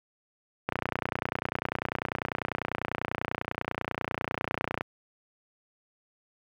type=click train; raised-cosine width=0.5 ms; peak=-12 dBFS; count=125; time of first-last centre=0.69-4.81 s; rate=30.1 Hz; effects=high-pass 80 Hz 12 dB/octave + 9-bit

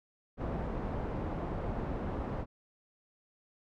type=low-pass noise; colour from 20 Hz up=pink; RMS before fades=-36 dBFS; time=0.37-2.46 s; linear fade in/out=50 ms; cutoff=860 Hz; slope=12 dB/octave; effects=none

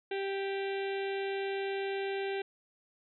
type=harmonic tone; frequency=392 Hz; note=G4; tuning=in tune; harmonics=1 / 2 / 4 / 5 / 6 / 7 / 8 / 9 / 10; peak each=-33 / -41 / -44 / -48 / -46 / -48 / -51 / -53 / -53 dBFS; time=0.11-2.42 s; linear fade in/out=5 ms; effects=none

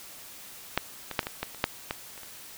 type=clicks; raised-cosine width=0.3 ms; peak=-7 / -18 / -7 / -26 / -16 / -13 / -28 / -6 / -13 / -29 / -28 dBFS; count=11; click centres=0.776 / 1.113 / 1.192 / 1.23 / 1.269 / 1.43 / 1.547 / 1.641 / 1.909 / 2.178 / 2.233 s; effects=white hiss -46 dBFS RMS until 2.57 s

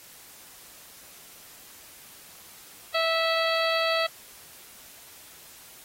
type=harmonic tone with a mistuned harmonic; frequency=655 Hz; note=E5; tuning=11 cents flat; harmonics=1 / 2 / 3 / 4 / 5 / 6 / 7; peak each=-26 / -29 / -31 / -32 / -33 / -34 / -34 dBFS; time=2.94-4.07 s; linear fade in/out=10 ms; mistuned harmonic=7; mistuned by=-34 cents; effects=white hiss -49 dBFS RMS until 5.84 s + AAC 48 kbps

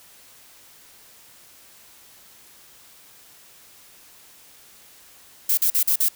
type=noise bursts; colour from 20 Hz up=violet; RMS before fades=-19 dBFS; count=5; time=5.49-6.086 s; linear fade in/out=5 ms; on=84 ms; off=44 ms; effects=white hiss -50 dBFS RMS until 6.15 s

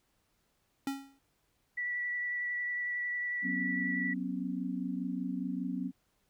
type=tone with exponential decay; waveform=square; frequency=274.3 Hz; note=C#4; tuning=18 cents flat; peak=-30 dBFS; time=0.87-1.19 s; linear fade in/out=2 ms; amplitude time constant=69 ms
type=tone with vibrato; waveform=sine; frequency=1954 Hz; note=B6; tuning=19 cents flat; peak=-32 dBFS; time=1.77-4.14 s; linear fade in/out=10 ms; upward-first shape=triangle; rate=11 Hz; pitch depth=13 cents each way
type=chord; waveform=sine; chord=F# suspended fourth; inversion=none; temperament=equal with one note detuned; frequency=185 / 246.9 / 271.9 Hz; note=F#3 / B3 / C#4; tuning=0 / 0 / -33 cents; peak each=-37 dBFS; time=3.42-5.92 s; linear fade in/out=50 ms
effects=pink hiss -75 dBFS RMS until 6.29 s

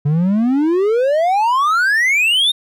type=exponential sweep; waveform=triangle; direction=up; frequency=140.8 to 3729 Hz; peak=-10 dBFS; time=0.05-2.52 s; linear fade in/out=10 ms; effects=none

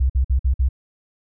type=tone bursts; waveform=sine; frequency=65 Hz; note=C2; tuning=11 cents flat; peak=-14 dBFS; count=5; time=0-0.689 s; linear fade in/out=10 ms; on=97 ms; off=51 ms; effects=none

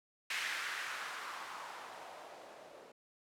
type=noise with low-pass filter sweep; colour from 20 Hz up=violet; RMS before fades=-44 dBFS; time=0.3-2.92 s; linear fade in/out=5 ms; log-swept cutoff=2100 to 480 Hz; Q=1.9; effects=none

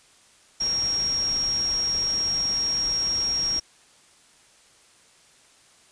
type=tone in noise; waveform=sine; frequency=5588 Hz; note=F8; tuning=in tune; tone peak=-22 dBFS; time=0.6-3.6 s; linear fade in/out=10 ms; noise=pink; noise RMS=-38 dBFS; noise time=0.6-3.6 s; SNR=+13 dB; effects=white hiss -56 dBFS RMS until 5.91 s + resampled to 22050 Hz

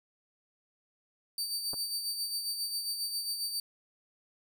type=tone with tremolo; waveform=sawtooth; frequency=4615 Hz; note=D8; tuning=31 cents flat; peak=-28 dBFS; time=1.38-3.6 s; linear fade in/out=2 ms; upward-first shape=sine; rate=7.4 Hz; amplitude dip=50%
type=clicks; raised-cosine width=1 ms; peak=-29 / -31 dBFS; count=2; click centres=1.734 / 1.741 s
effects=none

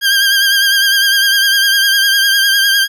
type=tone with vibrato; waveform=20% pulse; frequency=1600 Hz; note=G6; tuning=35 cents sharp; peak=-4 dBFS; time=0.01-2.88 s; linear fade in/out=50 ms; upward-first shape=sine; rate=9.9 Hz; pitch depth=41 cents each way; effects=none

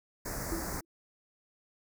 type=band-stop noise; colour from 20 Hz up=pink; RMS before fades=-37 dBFS; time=0.25-0.81 s; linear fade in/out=10 ms; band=2000 to 4900 Hz; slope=48 dB/octave
type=tone with exponential decay; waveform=sine; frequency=330.9 Hz; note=E4; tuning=7 cents sharp; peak=-31 dBFS; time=0.52-0.85 s; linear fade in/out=2 ms; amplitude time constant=70 ms
effects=none

